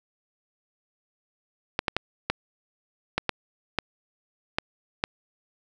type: clicks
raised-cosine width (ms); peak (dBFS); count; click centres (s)
0.3; -7; 9; 1.791 / 1.882 / 1.966 / 2.3 / 3.18 / 3.293 / 3.787 / 4.585 / 5.039
effects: none